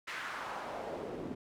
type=noise with band-pass filter sweep; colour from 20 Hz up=pink; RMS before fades=-41 dBFS; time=0.07-1.35 s; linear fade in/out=10 ms; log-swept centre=2000 to 280 Hz; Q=1.8; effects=none